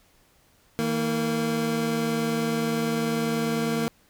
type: tone pair together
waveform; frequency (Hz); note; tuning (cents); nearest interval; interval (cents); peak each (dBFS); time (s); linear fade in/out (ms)
25% pulse; 159.9 / 229.8; D#3 / A#3; +48 / -25; tritone; 627; -26 / -21; 0.79-3.88; 0
effects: pink hiss -61 dBFS RMS until 4.09 s